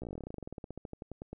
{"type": "slowing click train", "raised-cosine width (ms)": 2, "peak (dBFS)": -28, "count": 28, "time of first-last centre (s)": [0.02, 1.33], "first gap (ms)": 15, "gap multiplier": 1.08, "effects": []}